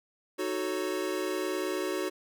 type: chord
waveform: square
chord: D# half-diminished seventh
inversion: none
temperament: equal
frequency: 311.1 / 370 / 440 / 554.4 Hz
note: D#4 / F#4 / A4 / C#5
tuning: 0 / 0 / 0 / 0 cents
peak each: -37 / -33 / -39 / -38 dBFS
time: 0.38-2.1 s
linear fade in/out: 20 ms
effects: none